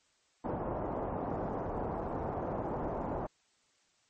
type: low-pass noise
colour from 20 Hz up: white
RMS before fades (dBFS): -36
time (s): 0.44-3.27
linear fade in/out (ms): 10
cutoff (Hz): 860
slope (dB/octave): 24
effects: white hiss -71 dBFS RMS until 4.09 s + MP3 32 kbps